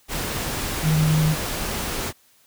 sine tone in noise, 155.56 Hz, D#3, in tune, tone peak -16 dBFS, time 0.82-1.36 s, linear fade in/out 50 ms, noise pink, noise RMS -27 dBFS, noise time 0.08-2.13 s, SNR +8 dB, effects white hiss -58 dBFS RMS until 2.46 s

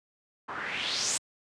white noise with low-pass filter sweep, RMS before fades -32 dBFS, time 0.48-1.18 s, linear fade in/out 10 ms, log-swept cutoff 1100 to 8500 Hz, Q 3.5, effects high-pass 100 Hz 12 dB/octave + resampled to 22050 Hz

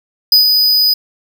square tone with ADSR envelope, 4978 Hz, D#8, in tune, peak -4 dBFS, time 0.32-0.94 s, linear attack 3 ms, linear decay 120 ms, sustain -5 dB, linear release 8 ms, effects none

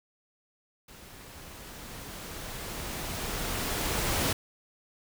pink noise with level ramp, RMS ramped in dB -50 to -27 dBFS, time 0.88-4.33 s, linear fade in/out 5 ms, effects none

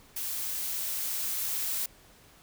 blue noise with level ramp, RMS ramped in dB -34 to -31 dBFS, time 0.16-1.86 s, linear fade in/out 5 ms, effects pink hiss -57 dBFS RMS until 2.42 s

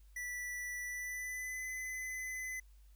square tone with pitch glide, 1966 to 2022 Hz, B6 to B6, -8 to +40 cents, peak -40 dBFS, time 0.16-2.6 s, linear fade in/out 5 ms, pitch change +48 cents, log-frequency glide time 0.84-1.66 s, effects added 50 Hz sine -57 dBFS peak until 2.95 s + white hiss -74 dBFS RMS until 2.95 s

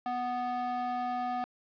square tone with band-pass filter, 246.9 Hz, B3, in tune, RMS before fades -33 dBFS, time 0.06-1.44 s, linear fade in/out 0 ms, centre 870 Hz, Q 3.4, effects resampled to 11025 Hz + 9-bit

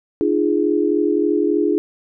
sine tone cluster, 300 / 343.5 / 415.5 Hz, D4 / F4 / G#4, +37 / -29 / +1 cents, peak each -19 dBFS, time 0.21-1.78 s, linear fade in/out 0 ms, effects none

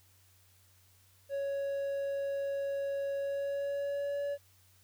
triangle tone with pitch glide, 556 to 569.3 Hz, C#5 to C#5, +5 to +46 cents, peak -30 dBFS, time 1.29-4.38 s, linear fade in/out 50 ms, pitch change +41 cents, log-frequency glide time 3.18-4.23 s, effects added 93 Hz sine -65 dBFS peak until 4.83 s + white hiss -66 dBFS RMS until 4.83 s

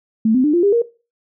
sine tone with pitch steps, 221.2 / 257 / 298.7 / 347.1 / 403.3 / 468.7 Hz, A3 / C4 / D4 / F4 / G4 / A#4, +9 / -31 / +29 / -11 / +49 / +9 cents, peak -11 dBFS, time 0.25-0.82 s, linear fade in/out 5 ms, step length 95 ms, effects noise-tail reverb RT60 0.3 s tail -18 dB re dry

